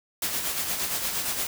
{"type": "noise with tremolo", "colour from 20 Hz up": "white", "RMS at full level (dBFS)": -27, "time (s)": [0.22, 1.47], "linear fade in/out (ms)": 2, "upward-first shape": "sine", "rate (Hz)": 8.6, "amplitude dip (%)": 45, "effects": []}